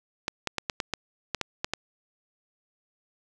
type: clicks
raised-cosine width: 0.2 ms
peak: -10 dBFS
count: 10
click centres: 0.281 / 0.473 / 0.583 / 0.698 / 0.802 / 0.937 / 1.347 / 1.413 / 1.645 / 1.736 s
effects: none